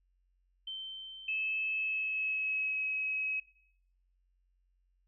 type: tone with exponential decay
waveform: sine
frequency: 3102 Hz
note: G7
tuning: 19 cents flat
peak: -37 dBFS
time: 0.67-3.25 s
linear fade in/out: 5 ms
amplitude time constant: 560 ms
type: tone with pitch glide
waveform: sine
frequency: 2598 to 2555 Hz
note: E7 to D#7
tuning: -26 to +45 cents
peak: -31 dBFS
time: 1.28-3.4 s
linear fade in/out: 5 ms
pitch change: -29 cents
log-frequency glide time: 1.7-2.81 s
effects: noise-tail reverb RT60 0.8 s tail -22 dB re dry + added 45 Hz sine -70 dBFS peak until 5.07 s